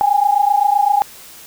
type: tone pair together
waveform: sine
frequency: 802.8 / 830.6 Hz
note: G5 / G#5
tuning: +41 / 0 cents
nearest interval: minor second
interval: 59 cents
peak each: -14 dBFS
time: 0.01-1.02 s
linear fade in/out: 0 ms
effects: white hiss -39 dBFS RMS until 1.46 s